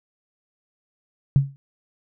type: tone with exponential decay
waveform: sine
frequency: 138.1 Hz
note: C#3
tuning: 6 cents flat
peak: -9 dBFS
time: 1.36-1.56 s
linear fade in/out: 0 ms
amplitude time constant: 42 ms
effects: none